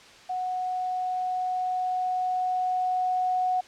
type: tone with level ramp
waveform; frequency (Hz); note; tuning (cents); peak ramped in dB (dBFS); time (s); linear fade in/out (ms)
sine; 736; F#5; -9; -27 to -22; 0.29-3.61; 10
effects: white hiss -50 dBFS RMS until 3.67 s + low-pass 5000 Hz 12 dB/octave